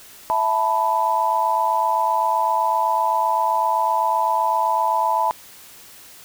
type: chord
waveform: sine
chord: E suspended fourth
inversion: none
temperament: equal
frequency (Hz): 659.3 / 880 / 987.8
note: E5 / A5 / B5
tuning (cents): 0 / 0 / 0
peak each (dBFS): -25 / -20 / -20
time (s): 0.3-5.31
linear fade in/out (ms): 0
effects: white hiss -44 dBFS RMS until 6.24 s